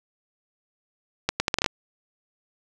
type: accelerating click train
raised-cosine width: 0.2 ms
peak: -4 dBFS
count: 8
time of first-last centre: 1.29-1.662 s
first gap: 110 ms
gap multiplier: 0.74
effects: none